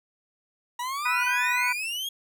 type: exponential sweep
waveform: 40% pulse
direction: up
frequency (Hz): 952 to 3322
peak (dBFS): -28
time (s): 0.79-2.09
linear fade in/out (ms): 5
type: harmonic tone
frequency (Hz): 493.9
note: B4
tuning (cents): 0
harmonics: 2 / 3 / 4 / 5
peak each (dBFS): -28 / -30 / -33 / -26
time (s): 1.05-1.73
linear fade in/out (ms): 10
effects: none